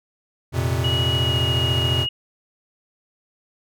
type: chord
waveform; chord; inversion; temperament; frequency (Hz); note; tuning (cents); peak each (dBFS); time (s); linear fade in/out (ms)
square; F suspended fourth; none; equal; 87.31 / 116.54 / 130.81; F2 / Bb2 / C3; 0 / 0 / 0; -25; 0.52-2.07; 50
type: tone with pitch glide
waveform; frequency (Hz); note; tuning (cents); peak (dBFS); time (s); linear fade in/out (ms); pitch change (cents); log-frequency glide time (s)
sine; 2908 to 2878; F#7 to F#7; -31 to -49; -22; 0.84-2.09; 5; -18; 1.19-1.39
effects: none